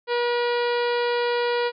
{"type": "harmonic tone with a mistuned harmonic", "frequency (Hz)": 480.7, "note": "B4", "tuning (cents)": -47, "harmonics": [1, 2, 3, 4, 5, 6, 7, 8, 9, 10], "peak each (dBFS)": [-22, -28, -32, -34, -36, -38, -39, -40, -41, -42], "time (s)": [0.07, 1.72], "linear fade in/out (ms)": 50, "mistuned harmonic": 8, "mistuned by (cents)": 37, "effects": []}